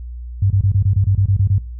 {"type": "tone bursts", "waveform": "sine", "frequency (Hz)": 98, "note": "G2", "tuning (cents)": 0, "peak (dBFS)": -11, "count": 11, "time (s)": [0.42, 1.583], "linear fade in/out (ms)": 5, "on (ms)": 83, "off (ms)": 25, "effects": ["noise-tail reverb RT60 0.3 s tail -19 dB re dry", "added 60 Hz sine -27 dBFS peak until 1.79 s"]}